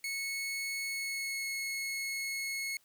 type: tone with pitch glide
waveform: sawtooth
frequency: 2200 to 2182 Hz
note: C#7 to C#7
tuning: -14 to -28 cents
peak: -31 dBFS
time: 0.04-2.77 s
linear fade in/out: 2 ms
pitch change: -14 cents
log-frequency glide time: 0.84-1.48 s
effects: white hiss -68 dBFS RMS until 2.84 s